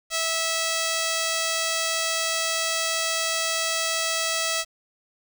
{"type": "tone", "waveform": "5% pulse", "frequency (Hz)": 653, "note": "E5", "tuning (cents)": -17, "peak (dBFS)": -12, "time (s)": [0.1, 4.65], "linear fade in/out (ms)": 50, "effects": ["8-bit"]}